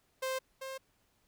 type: tone pair in turn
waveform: sawtooth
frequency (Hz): 523.3 / 531.2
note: C5 / C5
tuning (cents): 0 / +26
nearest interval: unison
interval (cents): 26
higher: second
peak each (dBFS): -29 / -36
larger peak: first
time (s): 0.22-0.39 / 0.61-0.78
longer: neither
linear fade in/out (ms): 10
effects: pink hiss -73 dBFS RMS until 1.27 s